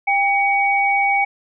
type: tone pair together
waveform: sine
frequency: 797 / 2254 Hz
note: G5 / C#7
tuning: +28 / +28 cents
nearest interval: octave + tritone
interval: 1800 cents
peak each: -17 dBFS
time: 0.07-1.25 s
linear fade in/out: 10 ms
effects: none